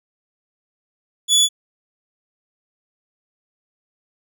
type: tone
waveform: 25% pulse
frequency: 3428 Hz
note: A7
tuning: 46 cents flat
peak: -8 dBFS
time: 1.28-1.49 s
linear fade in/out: 50 ms
effects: none